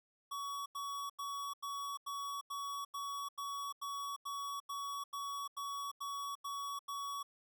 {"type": "tone bursts", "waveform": "square", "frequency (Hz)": 1126, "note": "C#6", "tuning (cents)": 27, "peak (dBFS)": -40, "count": 16, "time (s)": [0.31, 7.23], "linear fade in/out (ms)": 10, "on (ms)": 350, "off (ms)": 88, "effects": []}